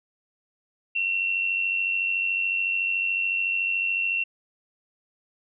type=tone with amplitude modulation; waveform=sine; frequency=2720 Hz; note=F7; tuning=46 cents flat; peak=-20 dBFS; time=0.95-4.24 s; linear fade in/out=10 ms; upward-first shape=sine; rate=93.8 Hz; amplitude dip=55%; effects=none